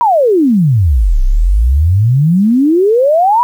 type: exponential two-way sweep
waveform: sine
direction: down then up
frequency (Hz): 997 to 30.18 to 997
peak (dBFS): -6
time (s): 0.01-3.43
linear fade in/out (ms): 0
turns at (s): 1.22
effects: 7-bit